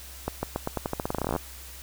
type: accelerating click train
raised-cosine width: 1 ms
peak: -13 dBFS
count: 21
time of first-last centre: 0.28-1.363 s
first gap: 150 ms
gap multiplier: 0.87
effects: added 65 Hz sine -45 dBFS peak until 1.82 s + white hiss -45 dBFS RMS until 1.82 s